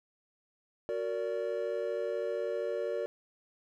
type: chord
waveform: triangle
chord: Gb augmented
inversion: none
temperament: just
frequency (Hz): 370 / 462.5 / 578.1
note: Gb4 / Bb4 / D5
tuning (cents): 0 / -14 / -27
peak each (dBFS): -36 / -33 / -33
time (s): 0.89-3.06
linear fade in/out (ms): 0
effects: none